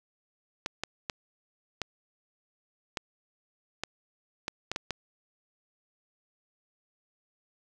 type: clicks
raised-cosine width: 0.2 ms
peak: -14 dBFS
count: 10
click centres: 0.661 / 0.836 / 1.098 / 1.817 / 2.972 / 3.836 / 4.481 / 4.716 / 4.761 / 4.907 s
effects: none